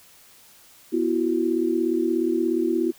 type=chord; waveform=sine; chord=B suspended fourth; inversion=none; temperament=equal with one note detuned; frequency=246.9 / 333.1 / 370 Hz; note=B3 / E4 / F#4; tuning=0 / +18 / 0 cents; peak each=-27 / -22 / -25 dBFS; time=0.92-2.92 s; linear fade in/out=20 ms; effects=white hiss -52 dBFS RMS until 2.98 s